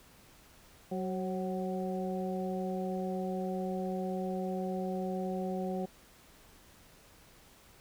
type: harmonic tone with a mistuned harmonic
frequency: 187.2 Hz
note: F#3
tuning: 20 cents sharp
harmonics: 1 / 2 / 3 / 4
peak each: -35 / -38 / -40 / -41 dBFS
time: 0.91-5.86 s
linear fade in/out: 10 ms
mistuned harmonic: 3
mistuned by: -49 cents
effects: pink hiss -59 dBFS RMS until 7.8 s